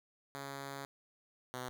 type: tone pair in turn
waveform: 5% pulse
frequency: 138.59 / 126.4 Hz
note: C#3 / B2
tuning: 0 / +41 cents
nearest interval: major second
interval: 159 cents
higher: first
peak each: -31 / -29 dBFS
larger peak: second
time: 0.35-0.85 / 1.54-1.69 s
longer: first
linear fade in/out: 0 ms
effects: none